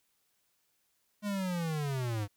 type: linear sweep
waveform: square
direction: down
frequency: 209.9 to 99 Hz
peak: -32 dBFS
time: 1.22-2.28 s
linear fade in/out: 50 ms
effects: white hiss -75 dBFS RMS until 2.36 s